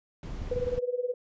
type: noise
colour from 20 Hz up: brown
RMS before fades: -37 dBFS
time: 0.23-0.79 s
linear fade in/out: 2 ms
type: clicks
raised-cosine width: 5 ms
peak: -26 dBFS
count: 5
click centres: 0.419 / 0.563 / 0.6 / 0.67 / 0.779 s
type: tone with tremolo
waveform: sine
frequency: 493.9 Hz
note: B4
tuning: in tune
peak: -24 dBFS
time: 0.51-1.14 s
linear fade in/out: 5 ms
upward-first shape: sine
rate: 19 Hz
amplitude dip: 85%
effects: resampled to 16000 Hz